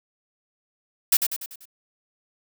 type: noise with echo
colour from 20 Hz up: blue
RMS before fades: -17 dBFS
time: 1.12-1.17 s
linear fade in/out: 5 ms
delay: 97 ms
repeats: 5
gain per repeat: -6 dB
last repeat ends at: 1.655 s
effects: none